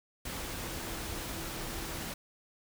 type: tone in noise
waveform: sine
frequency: 330.6 Hz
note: E4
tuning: 5 cents sharp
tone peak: -48 dBFS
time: 0.64-2.02 s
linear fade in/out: 5 ms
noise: pink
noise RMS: -39 dBFS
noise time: 0.25-2.14 s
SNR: -12 dB
effects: none